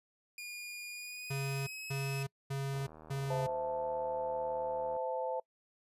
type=tone with pitch glide; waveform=sawtooth; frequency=2431 to 2576 Hz; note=D#7 to E7; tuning=-41 to -41 cents; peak=-39 dBFS; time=0.38-2.23 s; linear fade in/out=2 ms; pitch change=+100 cents; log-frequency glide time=0.9-1.92 s
type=tone bursts; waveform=square; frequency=137.3 Hz; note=C#3; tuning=16 cents flat; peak=-35 dBFS; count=4; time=1.3-3.47 s; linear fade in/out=10 ms; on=370 ms; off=230 ms
type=click train; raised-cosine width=1 ms; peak=-38 dBFS; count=175; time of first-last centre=2.74-4.965 s; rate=78.2 Hz
type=chord; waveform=sine; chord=A minor; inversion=first; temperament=equal with one note detuned; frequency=515.2 / 659.3 / 880 Hz; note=C5 / E5 / A5; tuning=-27 / 0 / 0 cents; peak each=-36 / -40 / -38 dBFS; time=3.3-5.4 s; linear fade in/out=5 ms
effects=noise-tail reverb RT60 0.1 s tail -25 dB re dry + resampled to 32000 Hz